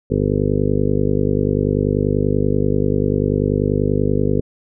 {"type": "harmonic tone", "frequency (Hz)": 50.3, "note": "G1", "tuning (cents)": 45, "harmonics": [1, 2, 3, 4, 5, 6, 7, 8, 9, 10], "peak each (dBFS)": [-25, -22, -22, -26, -22, -28, -28, -23, -23, -28], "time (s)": [0.1, 4.41], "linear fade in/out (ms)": 10, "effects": []}